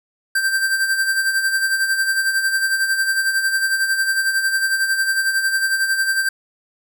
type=tone with tremolo; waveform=square; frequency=1568 Hz; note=G6; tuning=in tune; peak=-15 dBFS; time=0.35-6.29 s; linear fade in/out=5 ms; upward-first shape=sine; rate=11 Hz; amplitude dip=55%; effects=none